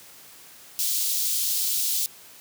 white high-pass noise, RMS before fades -25 dBFS, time 0.79-2.06 s, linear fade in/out 0 ms, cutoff 3500 Hz, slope 24 dB/octave, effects white hiss -48 dBFS RMS until 2.4 s + high-pass 80 Hz 12 dB/octave

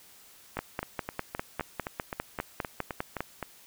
two click trains, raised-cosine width 0.5 ms, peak -18 / -15 dBFS, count 12 / 14, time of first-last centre 0.57-3.427 / 0.59-3.206 s, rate 3.85 / 4.97 Hz, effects white hiss -55 dBFS RMS until 3.66 s

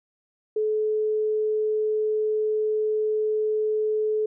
sine tone, 430 Hz, A4, 40 cents flat, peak -21 dBFS, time 0.56-4.26 s, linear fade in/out 5 ms, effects none

